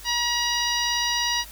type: harmonic tone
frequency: 957 Hz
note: A#5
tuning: 45 cents sharp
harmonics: 1 / 2 / 3 / 4 / 5 / 6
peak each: -29 / -29 / -29 / -29 / -29 / -29 dBFS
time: 0.04-1.45 s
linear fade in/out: 50 ms
effects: added 50 Hz sine -44 dBFS peak until 1.51 s + white hiss -44 dBFS RMS until 1.51 s